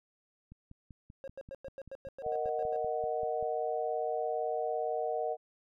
click train, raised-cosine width 5 ms, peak -38 dBFS, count 16, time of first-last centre 0.52-3.427 s, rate 5.16 Hz
triangle tone bursts, 542 Hz, C#5, 39 cents flat, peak -38 dBFS, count 12, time 1.24-2.762 s, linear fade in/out 0 ms, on 37 ms, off 98 ms
sine chord, D# minor, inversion second, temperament equal, 466.2 / 622.3 / 740 Hz, A#4 / D#5 / F#5, 0 / 0 / 0 cents, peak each -35 dBFS, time 2.22-5.37 s, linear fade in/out 50 ms
effects none

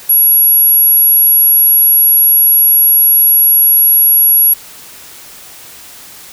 sine tone, 11320 Hz, F9, 22 cents sharp, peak -3 dBFS, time 0.09-4.54 s, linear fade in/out 10 ms, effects tanh soft clip ceiling -2 dBFS + white hiss -34 dBFS RMS until 6.32 s

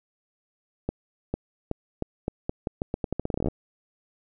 accelerating click train, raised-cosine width 2 ms, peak -13 dBFS, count 22, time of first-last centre 0.89-3.484 s, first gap 450 ms, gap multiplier 0.83, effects none

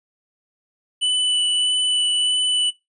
square tone with vibrato, 2981 Hz, F#7, 12 cents sharp, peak -18 dBFS, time 1.01-2.71 s, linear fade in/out 20 ms, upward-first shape sine, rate 1.6 Hz, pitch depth 8 cents each way, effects noise-tail reverb RT60 0.2 s tail -20 dB re dry + resampled to 24000 Hz

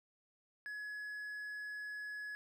triangle tone, 1690 Hz, G#6, 30 cents sharp, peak -40 dBFS, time 0.66-2.35 s, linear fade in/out 0 ms, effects none

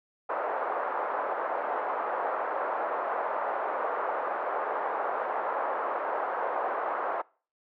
pink band-pass noise, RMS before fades -31 dBFS, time 0.29-7.22 s, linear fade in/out 10 ms, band 520 to 1300 Hz, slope 24 dB/octave, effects noise-tail reverb RT60 0.4 s tail -24 dB re dry

